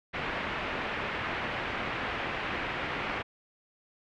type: low-pass noise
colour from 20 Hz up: white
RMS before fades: -34 dBFS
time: 0.13-3.23 s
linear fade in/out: 20 ms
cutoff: 2500 Hz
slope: 24 dB/octave
effects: none